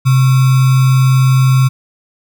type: tone with sample-and-hold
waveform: sine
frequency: 130.81 Hz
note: C3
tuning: in tune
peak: -6 dBFS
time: 0.05-1.69 s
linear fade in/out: 20 ms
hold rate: 1225 Hz
effects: none